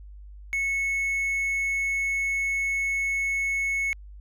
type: tone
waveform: triangle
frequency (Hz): 2200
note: C#7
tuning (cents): -14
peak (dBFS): -22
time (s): 0.53-3.93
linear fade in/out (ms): 0
effects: added 50 Hz sine -41 dBFS peak until 4.2 s